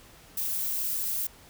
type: noise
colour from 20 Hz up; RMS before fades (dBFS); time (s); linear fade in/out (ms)
violet; -30; 0.37-1.27; 5
effects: pink hiss -53 dBFS RMS until 1.49 s